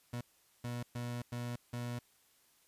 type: tone bursts at uneven times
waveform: 30% pulse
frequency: 120.8 Hz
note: B2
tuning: 38 cents flat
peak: -35 dBFS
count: 5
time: 0.13-0.21 / 0.64-0.83 / 0.95-1.22 / 1.32-1.56 / 1.73-1.99 s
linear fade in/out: 5 ms
effects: white hiss -69 dBFS RMS until 2.67 s + resampled to 32000 Hz